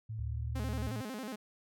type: tone with pitch glide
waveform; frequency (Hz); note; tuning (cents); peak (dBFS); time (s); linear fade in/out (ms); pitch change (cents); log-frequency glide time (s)
sine; 110 to 113.29; A2 to A#2; 0 to -49; -37; 0.09-1.02; 10; +51; 0.23-0.46
type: tone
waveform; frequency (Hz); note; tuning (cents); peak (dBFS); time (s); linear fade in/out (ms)
sine; 73.2; D2; -5; -36; 0.19-0.89; 0
type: tone with vibrato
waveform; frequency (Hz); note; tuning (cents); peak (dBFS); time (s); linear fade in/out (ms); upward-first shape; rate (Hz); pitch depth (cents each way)
sawtooth; 235.6; A#3; +19; -35; 0.55-1.36; 10; square; 11; 190
effects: none